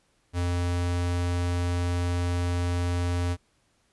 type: tone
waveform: square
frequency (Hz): 87.9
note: F2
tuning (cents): +12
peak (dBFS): -25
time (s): 0.33-3.37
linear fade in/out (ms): 50
effects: pink hiss -68 dBFS RMS until 3.92 s + resampled to 24000 Hz